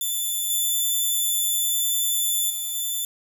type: tone with level steps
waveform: 5% pulse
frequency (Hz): 3511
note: A7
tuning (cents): -4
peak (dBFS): -16 / -13 / -19 / -17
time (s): 0.01-3.05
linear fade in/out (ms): 2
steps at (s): 0.5 / 2.5 / 2.75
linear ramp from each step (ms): 2
effects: 8-bit